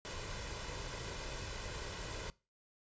pink noise with comb filter, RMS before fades -43 dBFS, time 0.05-2.3 s, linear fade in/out 0 ms, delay 2 ms, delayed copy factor +0.5, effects noise-tail reverb RT60 0.3 s tail -22 dB re dry + resampled to 16000 Hz

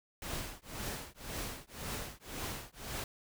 pink noise with tremolo, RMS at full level -38 dBFS, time 0.22-3.04 s, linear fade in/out 2 ms, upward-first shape triangle, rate 1.9 Hz, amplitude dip 100%, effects none

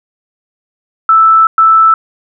sine tone bursts at uneven times, 1318.5 Hz, E6, in tune, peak -3 dBFS, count 2, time 1.09-1.47 / 1.58-1.94 s, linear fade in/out 2 ms, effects none

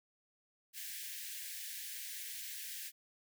white high-pass noise, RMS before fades -45 dBFS, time 0.73-2.92 s, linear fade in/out 50 ms, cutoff 1600 Hz, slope 96 dB/octave, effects none

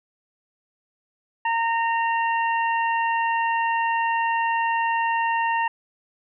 harmonic tone, 920 Hz, A#5, 23 cents flat, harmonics 1 / 2 / 3, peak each -21 / -27 / -31 dBFS, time 1.45-5.68 s, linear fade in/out 5 ms, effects none

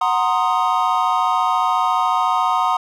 triangle chord, C half-diminished seventh, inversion second, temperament equal, 740 / 932.3 / 1046.5 / 1244.5 Hz, Gb5 / Bb5 / C6 / Eb6, 0 / 0 / 0 / 0 cents, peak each -19 dBFS, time 0.01-2.77 s, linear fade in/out 5 ms, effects none

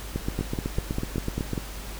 two click trains, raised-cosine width 3 ms, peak -14 / -14 dBFS, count 7 / 12, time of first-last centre 0.39-1.578 / 0.16-1.533 s, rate 5.05 / 8.01 Hz, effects added 50 Hz sine -36 dBFS peak until 1.99 s + pink hiss -40 dBFS RMS until 1.99 s

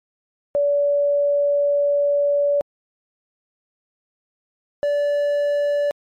sine / triangle tone pair in turn, 574 / 579 Hz, D5 / D5, -40 / -25 cents, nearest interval unison, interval 15 cents, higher second, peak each -15 / -15 dBFS, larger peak neither, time 0.55-2.61 / 4.83-5.91 s, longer first, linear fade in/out 0 ms, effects MP3 64 kbps

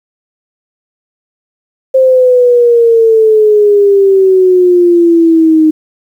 sine exponential sweep, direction down, 528 to 310 Hz, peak -3 dBFS, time 1.94-5.71 s, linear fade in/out 10 ms, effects 7-bit

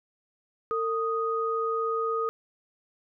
sine tone pair together, 452.1 / 1244.5 Hz, A4 / D#6, +47 / 0 cents, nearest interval octave + tritone, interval 1753 cents, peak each -28 dBFS, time 0.71-2.29 s, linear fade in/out 0 ms, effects none

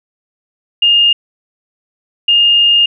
sine tone pair in turn, 2829 / 2829 Hz, F7 / F7, +22 / +22 cents, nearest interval unison, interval 0 cents, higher neither, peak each -6 dBFS, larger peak neither, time 0.82-1.13 / 2.28-2.86 s, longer second, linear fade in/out 5 ms, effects none

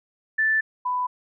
sine tone pair in turn, 1760 / 995.5 Hz, A6 / B5, 0 / +14 cents, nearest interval minor seventh, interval 986 cents, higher first, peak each -18 / -22 dBFS, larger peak first, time 0.38-0.61 / 0.85-1.07 s, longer first, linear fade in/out 10 ms, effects none

